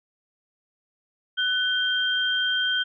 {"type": "tone pair together", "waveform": "sine", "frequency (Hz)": [1499, 3176], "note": ["F#6", "G7"], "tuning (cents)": [22, 22], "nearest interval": "octave + minor second", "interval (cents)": 1300, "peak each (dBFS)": -24, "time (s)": [1.37, 2.84], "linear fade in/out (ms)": 20, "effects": []}